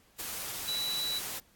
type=tone in noise; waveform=sine; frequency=3938 Hz; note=B7; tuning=6 cents flat; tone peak=-31 dBFS; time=0.67-1.2 s; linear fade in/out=20 ms; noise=white; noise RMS=-38 dBFS; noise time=0.18-1.4 s; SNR=+4 dB; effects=pink hiss -64 dBFS RMS until 1.55 s + AAC 64 kbps